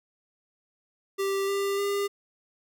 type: tone with pitch steps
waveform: square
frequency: 392 / 397 / 402.1 Hz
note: G4 / G4 / G4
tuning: 0 / +22 / +44 cents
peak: -26 dBFS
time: 1.18-2.08 s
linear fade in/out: 20 ms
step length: 300 ms
effects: none